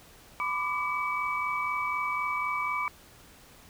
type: tone cluster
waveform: sine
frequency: 1002 / 1141 / 1185 / 2286 Hz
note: B5 / C#6 / D6 / D7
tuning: +25 / +50 / +15 / -47 cents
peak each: -33 / -39 / -32 / -32 dBFS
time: 0.4-2.88 s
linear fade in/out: 0 ms
effects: pink hiss -54 dBFS RMS until 3.69 s